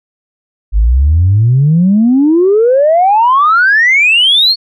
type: exponential sweep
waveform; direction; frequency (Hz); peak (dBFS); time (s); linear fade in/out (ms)
sine; up; 48.92 to 4435; -4; 0.72-4.56; 50
effects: tanh soft clip ceiling -1 dBFS